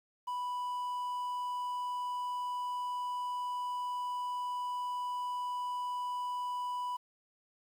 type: tone with quantisation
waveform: triangle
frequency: 987.8 Hz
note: B5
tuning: in tune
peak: -32 dBFS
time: 0.27-6.97 s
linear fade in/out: 10 ms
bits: 10
effects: none